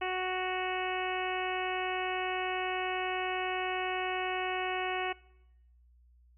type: harmonic tone with a mistuned harmonic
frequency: 370 Hz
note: F#4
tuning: in tune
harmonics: 1 / 2 / 3 / 4 / 5 / 6 / 7 / 8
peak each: -36 / -35 / -40 / -43 / -41 / -42 / -41 / -44 dBFS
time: 0.01-5.13 s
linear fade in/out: 10 ms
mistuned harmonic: 8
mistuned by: -19 cents
effects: noise-tail reverb RT60 0.9 s tail -22 dB re dry + added 60 Hz sine -59 dBFS peak until 6.37 s